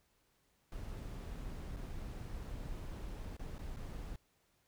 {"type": "noise with dropouts", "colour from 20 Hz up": "brown", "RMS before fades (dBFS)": -44, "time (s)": [0.72, 4.16], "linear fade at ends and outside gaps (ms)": 2, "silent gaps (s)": [[1.763, 1.767], [3.368, 3.394], [3.583, 3.59], [3.763, 3.768]], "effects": ["pink hiss -75 dBFS RMS until 4.67 s"]}